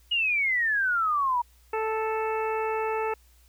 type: exponential sweep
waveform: sine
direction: down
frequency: 2911 to 940 Hz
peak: -22 dBFS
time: 0.11-1.42 s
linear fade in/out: 10 ms
type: harmonic tone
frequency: 439.6 Hz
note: A4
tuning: 2 cents flat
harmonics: 1 / 2 / 3 / 4 / 5 / 6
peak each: -28 / -30 / -35 / -41 / -41 / -39 dBFS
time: 1.73-3.14 s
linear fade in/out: 5 ms
effects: added 60 Hz sine -56 dBFS peak until 3.48 s + white hiss -63 dBFS RMS until 3.48 s